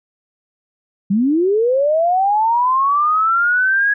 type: linear sweep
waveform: sine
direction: up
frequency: 185 to 1673 Hz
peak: -12 dBFS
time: 1.1-3.94 s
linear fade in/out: 10 ms
effects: none